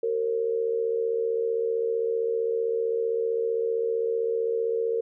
sine tone with amplitude modulation, 458.7 Hz, A#4, 28 cents flat, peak -20 dBFS, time 0.03-5.01 s, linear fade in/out 5 ms, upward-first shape sine, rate 75.5 Hz, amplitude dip 70%, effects none

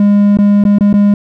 triangle tone with dropouts, 203.8 Hz, G#3, 32 cents flat, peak -3 dBFS, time 0-1.14 s, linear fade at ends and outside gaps 2 ms, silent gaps 0.372-0.387 / 0.639-0.651 / 0.785-0.808 / 0.929-0.939 s, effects none

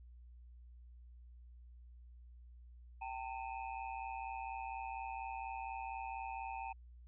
square ring-modulated tone, 842 Hz, G#5, 24 cents sharp, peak -39 dBFS, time 3.01-6.73 s, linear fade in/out 10 ms, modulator 62.1 Hz, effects added 60 Hz sine -54 dBFS peak until 7.07 s + resampled to 8000 Hz

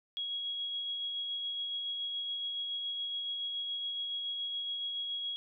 sine tone with tremolo, 3314 Hz, G#7, 4 cents flat, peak -33 dBFS, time 0.17-5.36 s, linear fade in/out 0 ms, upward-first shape sine, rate 7.1 Hz, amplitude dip 25%, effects none

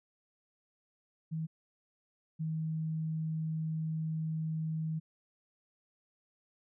sine tone pair in turn, 160 / 158.8 Hz, D#3 / D#3, +49 / +36 cents, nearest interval unison, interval 13 cents, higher first, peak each -33 / -32 dBFS, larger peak second, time 1.31-1.47 / 2.39-5 s, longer second, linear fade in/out 20 ms, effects none

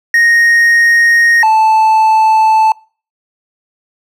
triangle tone pair in turn, 1864 / 876.9 Hz, A#6 / A5, -1 / -6 cents, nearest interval octave + minor second, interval 1305 cents, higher first, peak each -4 dBFS, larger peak neither, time 0.14-1.43 / 1.43-2.72 s, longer neither, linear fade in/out 2 ms, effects noise-tail reverb RT60 0.4 s tail -25 dB re dry

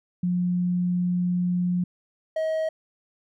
sine / triangle tone pair in turn, 178.3 / 635.4 Hz, F3 / D#5, +36 / +36 cents, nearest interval octave + minor seventh, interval 2200 cents, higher second, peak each -21 dBFS, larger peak neither, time 0.23-1.84 / 2.36-2.69 s, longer first, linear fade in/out 5 ms, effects none

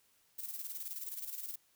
violet noise with tremolo, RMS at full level -41 dBFS, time 0.38-1.56 s, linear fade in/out 10 ms, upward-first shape square, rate 19 Hz, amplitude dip 55%, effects white hiss -71 dBFS RMS until 1.75 s

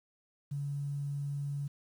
sine tone, 142.3 Hz, C#3, 46 cents sharp, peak -33 dBFS, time 0.51-1.68 s, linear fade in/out 10 ms, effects 10-bit

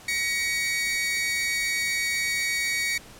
sawtooth tone pair together, 1900 / 2248 Hz, A#6 / C#7, +33 / +24 cents, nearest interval minor third, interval 291 cents, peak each -26 / -22 dBFS, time 0.08-2.98 s, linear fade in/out 5 ms, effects pink hiss -47 dBFS RMS until 3.19 s + low-pass 12000 Hz 12 dB/octave

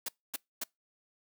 white noise bursts, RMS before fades -35 dBFS, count 3, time 0.06-0.638 s, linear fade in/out 5 ms, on 26 ms, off 250 ms, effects noise-tail reverb RT60 0.2 s tail -26 dB re dry + high-pass 200 Hz 12 dB/octave

